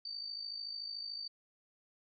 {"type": "tone with amplitude modulation", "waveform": "sine", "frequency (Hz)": 4598, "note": "D8", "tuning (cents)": -37, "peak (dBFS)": -37, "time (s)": [0.05, 1.28], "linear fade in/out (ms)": 5, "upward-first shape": "sine", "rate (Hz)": 53.6, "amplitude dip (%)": 65, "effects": []}